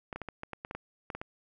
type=clicks; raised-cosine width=0.5 ms; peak=-23 dBFS; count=12; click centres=0.128 / 0.16 / 0.217 / 0.287 / 0.434 / 0.533 / 0.649 / 0.711 / 0.75 / 1.102 / 1.15 / 1.215 s; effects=none